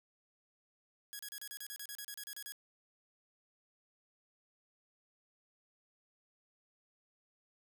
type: tone bursts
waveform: 5% pulse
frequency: 1661.2 Hz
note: G#6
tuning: in tune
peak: -32 dBFS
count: 15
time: 1.13-2.521 s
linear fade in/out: 0 ms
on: 61 ms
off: 34 ms
effects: none